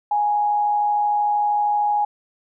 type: tone with amplitude modulation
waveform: sine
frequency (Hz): 830.6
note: G#5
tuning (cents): 0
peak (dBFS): -15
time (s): 0.11-2.05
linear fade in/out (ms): 5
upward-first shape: sine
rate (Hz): 113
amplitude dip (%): 35
effects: none